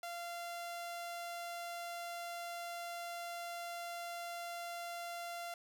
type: tone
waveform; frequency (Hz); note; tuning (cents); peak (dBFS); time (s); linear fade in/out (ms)
sawtooth; 690; F5; -21; -38; 0.03-5.54; 2
effects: none